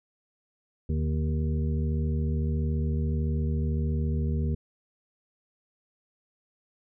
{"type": "harmonic tone with a mistuned harmonic", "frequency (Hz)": 77.78, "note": "D#2", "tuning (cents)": 0, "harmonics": [1, 2, 3, 5, 6], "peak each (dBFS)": [-26, -30, -34, -40, -43], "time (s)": [0.89, 4.55], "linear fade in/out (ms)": 5, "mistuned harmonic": 2, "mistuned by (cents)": -43, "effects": []}